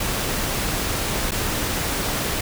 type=noise with dropouts; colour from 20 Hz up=pink; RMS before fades=-24 dBFS; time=0-2.41 s; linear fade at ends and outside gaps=5 ms; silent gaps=1.31-1.317 s; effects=none